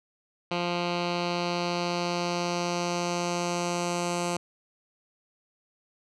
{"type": "tone with low-pass filter sweep", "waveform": "10% pulse", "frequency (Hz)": 174.61, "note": "F3", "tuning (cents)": 0, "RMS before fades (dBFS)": -29, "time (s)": [0.51, 4.37], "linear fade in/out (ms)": 5, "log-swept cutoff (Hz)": [3600, 7900], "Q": 2.1, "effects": []}